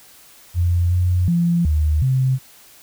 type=tone with pitch steps; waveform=sine; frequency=87.1 / 89.9 / 171.5 / 76.5 / 130.8 Hz; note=F2 / F#2 / F3 / D#2 / C3; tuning=-4 / -49 / -31 / -29 / 0 cents; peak=-14 dBFS; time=0.54-2.39 s; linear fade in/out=50 ms; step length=370 ms; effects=white hiss -47 dBFS RMS until 2.82 s